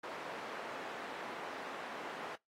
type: band-pass noise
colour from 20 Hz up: white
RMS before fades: -45 dBFS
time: 0.03-2.36 s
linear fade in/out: 10 ms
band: 310 to 1300 Hz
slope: 12 dB/octave
effects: noise-tail reverb RT60 0.2 s tail -26 dB re dry + AAC 48 kbps